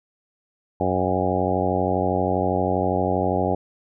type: harmonic tone with a mistuned harmonic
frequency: 92.5 Hz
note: F#2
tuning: in tune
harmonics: 1 / 2 / 3 / 4 / 5 / 6 / 7 / 8 / 9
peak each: -28 / -28 / -28 / -28 / -28 / -28 / -28 / -28 / -28 dBFS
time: 0.8-3.55 s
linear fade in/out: 5 ms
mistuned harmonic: 9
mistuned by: -31 cents
effects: none